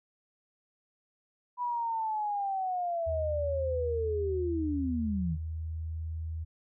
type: linear sweep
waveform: sine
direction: down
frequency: 987.8 to 148.2 Hz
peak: -29 dBFS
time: 1.57-5.38 s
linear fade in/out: 50 ms
type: tone with pitch glide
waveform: sine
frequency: 79.5 to 80.56 Hz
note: D#2 to E2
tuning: +38 to -39 cents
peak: -33 dBFS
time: 3.06-6.45 s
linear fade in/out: 20 ms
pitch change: +23 cents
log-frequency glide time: 4.74-6.01 s
effects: none